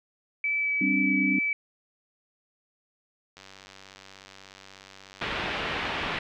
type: tone with vibrato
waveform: sine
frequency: 2300 Hz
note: D7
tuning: 37 cents flat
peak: -24 dBFS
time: 0.44-1.53 s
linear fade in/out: 2 ms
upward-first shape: sine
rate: 2.4 Hz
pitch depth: 8 cents each way
type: chord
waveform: sine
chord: G suspended fourth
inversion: none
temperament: equal with one note detuned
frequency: 196 / 264.2 / 293.7 Hz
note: G3 / C4 / D4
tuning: 0 / +17 / 0 cents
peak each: -28 dBFS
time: 0.81-1.39 s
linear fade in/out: 5 ms
type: click train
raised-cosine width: 0.2 ms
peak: -29 dBFS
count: 179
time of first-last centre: 3.37-5.213 s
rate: 96.6 Hz
type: low-pass noise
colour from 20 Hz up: white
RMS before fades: -31 dBFS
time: 5.21-6.19 s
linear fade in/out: 5 ms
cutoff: 3000 Hz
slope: 24 dB/octave
effects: none